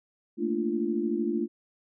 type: chord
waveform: sine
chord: Bb major seventh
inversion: third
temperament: equal with one note detuned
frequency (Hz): 220 / 233.1 / 293.7 / 344.4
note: A3 / Bb3 / D4 / F4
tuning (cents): 0 / 0 / 0 / -24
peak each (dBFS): -31 / -33 / -32 / -29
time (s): 0.37-1.48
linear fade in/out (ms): 50
effects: none